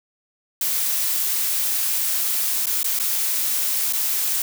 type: noise with dropouts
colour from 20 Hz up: blue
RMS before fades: -22 dBFS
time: 0.61-4.42 s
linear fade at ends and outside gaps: 2 ms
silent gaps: 2.658-2.668 / 2.831-2.843 / 2.99-2.998 / 3.926-3.933 s
effects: none